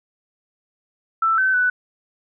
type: tone with pitch steps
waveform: sine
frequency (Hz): 1328 / 1531 / 1490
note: E6 / G6 / F#6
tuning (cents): +12 / -41 / +12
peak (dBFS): -15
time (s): 1.22-1.7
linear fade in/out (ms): 5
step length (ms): 160
effects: none